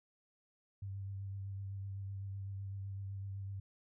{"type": "tone with vibrato", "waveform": "sine", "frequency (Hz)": 98, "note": "G2", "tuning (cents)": 0, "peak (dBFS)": -40, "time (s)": [0.82, 3.6], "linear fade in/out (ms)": 5, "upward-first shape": "triangle", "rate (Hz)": 7.9, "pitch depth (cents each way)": 26, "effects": []}